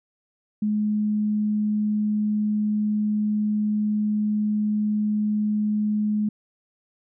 sine tone, 211 Hz, G#3, 28 cents sharp, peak -20 dBFS, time 0.62-6.29 s, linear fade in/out 5 ms, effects none

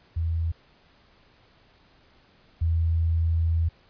sine tone pair in turn, 82.41 / 82.41 Hz, E2 / E2, 0 / 0 cents, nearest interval unison, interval 0 cents, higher neither, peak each -23 / -20 dBFS, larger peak second, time 0.16-0.52 / 2.61-3.69 s, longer second, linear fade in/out 10 ms, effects pink hiss -59 dBFS RMS until 3.89 s + resampled to 11025 Hz

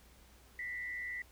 sine tone with frequency modulation, 1975.5 Hz, B6, in tune, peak -38 dBFS, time 0.59-1.22 s, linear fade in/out 2 ms, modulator 119 Hz, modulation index 0.55, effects added 60 Hz sine -61 dBFS peak until 1.31 s + pink hiss -63 dBFS RMS until 1.31 s

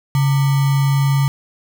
sine tone with sample-and-hold, 138.59 Hz, C#3, in tune, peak -12 dBFS, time 0.15-1.28 s, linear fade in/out 0 ms, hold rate 1050 Hz, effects none

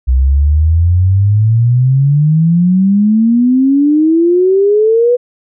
sine exponential sweep, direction up, 62.3 to 496.1 Hz, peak -6 dBFS, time 0.07-5.17 s, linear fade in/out 20 ms, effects none

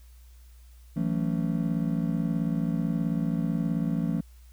triangle chord, F# minor seventh, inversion third, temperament just, 166.5 / 185 / 222 / 277.5 Hz, E3 / F#3 / A3 / C#4, +18 / 0 / +16 / +2 cents, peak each -26 / -31 / -28 / -31 dBFS, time 0.96-4.21 s, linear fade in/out 10 ms, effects added 60 Hz sine -48 dBFS peak until 4.52 s + white hiss -63 dBFS RMS until 4.52 s

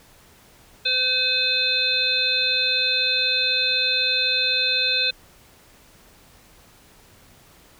harmonic tone, 512 Hz, C5, 38 cents flat, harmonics 1 / 3 / 5 / 7 / 8, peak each -34 / -30 / -24 / -23 / -23 dBFS, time 0.85-5.11 s, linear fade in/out 10 ms, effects pink hiss -52 dBFS RMS until 7.79 s

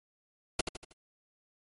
pink noise with echo, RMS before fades -27 dBFS, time 0.59-0.61 s, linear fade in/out 5 ms, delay 79 ms, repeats 4, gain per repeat -7 dB, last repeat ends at 0.926 s, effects MP3 48 kbps

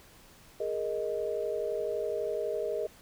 sine chord, Ab suspended second, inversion none, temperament just, 415.3 / 467.2 / 623 Hz, Ab4 / Bb4 / Eb5, 0 / +4 / +2 cents, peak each -34 dBFS, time 0.6-2.87 s, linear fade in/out 5 ms, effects pink hiss -56 dBFS RMS until 3.01 s

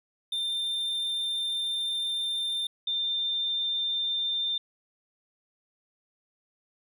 triangle / sine tone pair in turn, 3593 / 3593 Hz, A7 / A7, +36 / +36 cents, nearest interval unison, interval 0 cents, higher neither, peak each -26 dBFS, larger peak neither, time 0.32-2.67 / 2.87-4.58 s, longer first, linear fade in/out 5 ms, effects none

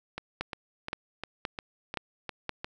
two click trains, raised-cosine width 0.3 ms, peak -15 / -19 dBFS, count 5 / 8, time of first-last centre 0.41-2.493 / 0.18-2.645 s, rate 1.92 / 2.84 Hz, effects none

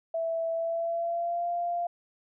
sine tone with pitch glide, 659.3 to 694.5 Hz, E5 to F5, 0 to -10 cents, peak -27 dBFS, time 0.14-1.87 s, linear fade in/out 5 ms, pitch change +90 cents, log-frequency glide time 0.52-1.48 s, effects none

